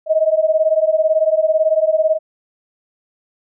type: beating tone pair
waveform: sine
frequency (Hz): 622.3 / 640.3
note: D#5 / D#5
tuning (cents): 0 / +49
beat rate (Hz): 18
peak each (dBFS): -15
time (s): 0.06-2.19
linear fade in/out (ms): 50
effects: none